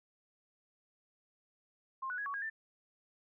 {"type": "tone with pitch steps", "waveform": "sine", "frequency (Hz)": [1060, 1477, 1665, 1123, 1634, 1778], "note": ["C6", "F#6", "G#6", "C#6", "G#6", "A6"], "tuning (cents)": [22, -3, 4, 22, -29, 18], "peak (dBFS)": -36, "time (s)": [2.02, 2.5], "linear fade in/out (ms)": 10, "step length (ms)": 80, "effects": []}